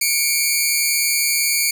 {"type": "tone pair together", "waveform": "10% pulse", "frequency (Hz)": [2215, 2367], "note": ["C#7", "D7"], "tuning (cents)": [-2, 13], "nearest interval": "minor second", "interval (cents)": 115, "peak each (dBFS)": -10, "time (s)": [0.01, 1.71], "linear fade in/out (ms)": 5, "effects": []}